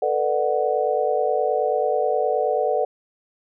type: chord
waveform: sine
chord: B minor seventh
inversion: third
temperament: just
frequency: 444.5 / 493.9 / 592.7 / 740.8 Hz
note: A4 / B4 / D5 / F#5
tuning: +18 / 0 / +16 / +2 cents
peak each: -24 dBFS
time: 0.02-2.85 s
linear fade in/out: 5 ms
effects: none